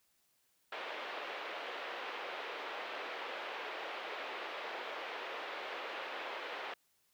pink band-pass noise, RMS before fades -43 dBFS, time 0.72-6.74 s, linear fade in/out 5 ms, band 440 to 3300 Hz, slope 24 dB/octave, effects white hiss -75 dBFS RMS until 7.13 s

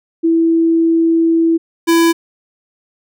sine / square tone pair in turn, 329.6 / 333.2 Hz, E4 / E4, 0 / +19 cents, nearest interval unison, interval 19 cents, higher second, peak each -9 dBFS, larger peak neither, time 0.23-1.58 / 1.87-2.13 s, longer first, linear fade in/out 20 ms, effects none

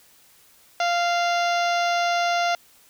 harmonic tone, 695 Hz, F5, 9 cents flat, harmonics 1 / 2 / 3 / 4 / 5 / 6 / 7 / 8 / 9, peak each -21 / -27 / -31 / -33 / -35 / -37 / -38 / -39 / -40 dBFS, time 0.8-2.55 s, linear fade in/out 2 ms, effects white hiss -55 dBFS RMS until 2.89 s

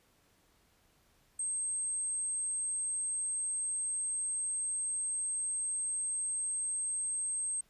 sine tone, 8372 Hz, C9, in tune, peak -32 dBFS, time 1.39-7.61 s, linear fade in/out 5 ms, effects pink hiss -69 dBFS RMS until 7.69 s + resampled to 32000 Hz

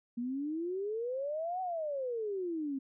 sine exponential two-way sweep, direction up then down, 233.1 to 758 to 263.4 Hz, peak -33 dBFS, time 0.17-2.79 s, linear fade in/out 10 ms, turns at 1.61 s, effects none

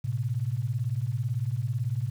sine beating tone pair, 110.8 / 128.8 Hz, A2 / C3, +13 / -27 cents, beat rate 18 Hz, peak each -29 / -29 dBFS, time 0.04-2.1 s, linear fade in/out 10 ms, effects 9-bit

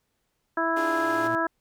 harmonic tone, 329.6 Hz, E4, in tune, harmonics 1 / 2 / 3 / 4 / 5, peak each -29 / -29 / -29 / -29 / -29 dBFS, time 0.57-1.47 s, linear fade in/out 5 ms
sawtooth tone with exponential growth, 116.54 Hz, A#2, in tune, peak -30 dBFS, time 0.7-1.35 s, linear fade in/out 0 ms, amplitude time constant 140 ms
sawtooth chord, D diminished, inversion none, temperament equal, 293.7 / 349.2 / 415.3 Hz, D4 / F4 / Ab4, 0 / 0 / 0 cents, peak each -33 / -34 / -34 dBFS, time 0.76-1.28 s, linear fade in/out 10 ms
effects pink hiss -75 dBFS RMS until 1.6 s

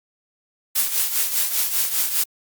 blue noise with tremolo, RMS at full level -18 dBFS, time 0.75-2.24 s, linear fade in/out 10 ms, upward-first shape triangle, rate 5 Hz, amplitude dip 70%, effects Opus 48 kbps

